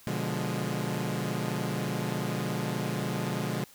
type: chord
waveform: sawtooth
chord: B diminished seventh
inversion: none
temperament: equal with one note detuned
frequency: 123.47 / 146.83 / 176.54 / 207.7 Hz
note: B2 / D3 / F3 / Ab3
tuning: 0 / 0 / +19 / 0 cents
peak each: -31 dBFS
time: 0.07-3.64 s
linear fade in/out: 0 ms
effects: white hiss -55 dBFS RMS until 3.74 s